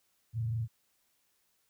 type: tone with frequency modulation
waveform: sine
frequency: 113.9 Hz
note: A#2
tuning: 40 cents flat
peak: -30 dBFS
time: 0.33-0.68 s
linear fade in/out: 50 ms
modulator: 25.4 Hz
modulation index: 0.39
effects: white hiss -74 dBFS RMS until 1.69 s